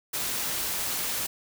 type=noise; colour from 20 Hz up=white; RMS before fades=-30 dBFS; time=0.13-1.27 s; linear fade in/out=10 ms; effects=none